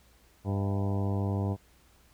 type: harmonic tone with a mistuned harmonic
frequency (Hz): 99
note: G2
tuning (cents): +18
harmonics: 1 / 2 / 3 / 4 / 5 / 6 / 7 / 8 / 9 / 10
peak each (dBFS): -28 / -34 / -38 / -40 / -42 / -44 / -45 / -46 / -47 / -48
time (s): 0.44-1.57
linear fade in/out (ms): 50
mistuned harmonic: 6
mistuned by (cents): +74
effects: added 60 Hz sine -63 dBFS peak until 2.13 s + pink hiss -63 dBFS RMS until 2.13 s